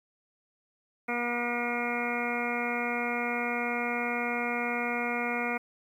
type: harmonic tone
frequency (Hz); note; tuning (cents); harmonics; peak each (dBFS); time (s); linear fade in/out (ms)
239.9; A#3; +50; 1 / 2 / 3 / 4 / 5 / 6 / 8 / 9 / 10; -35 / -36 / -36 / -40 / -40 / -37 / -40 / -35 / -37; 1.08-5.58; 10
effects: 10-bit